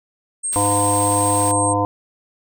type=tone; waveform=sine; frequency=8470 Hz; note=C9; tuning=20 cents sharp; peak=-20 dBFS; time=0.43-1.74 s; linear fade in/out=20 ms
type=noise; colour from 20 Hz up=white; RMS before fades=-32 dBFS; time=0.52-1.52 s; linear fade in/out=10 ms
type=harmonic tone; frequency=101.7 Hz; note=G#2; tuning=36 cents flat; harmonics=1 / 3 / 5 / 7 / 9 / 10; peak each=-23 / -23 / -23 / -23 / -23 / -23 dBFS; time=0.56-1.85 s; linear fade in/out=0 ms
effects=none